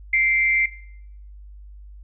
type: tone pair together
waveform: sine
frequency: 2093 / 2320 Hz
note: C7 / D7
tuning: 0 / -22 cents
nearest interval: major second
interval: 178 cents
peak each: -16 / -24 dBFS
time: 0.13-0.66 s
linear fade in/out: 5 ms
effects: noise-tail reverb RT60 0.7 s tail -19 dB re dry + added 50 Hz sine -39 dBFS peak until 2.03 s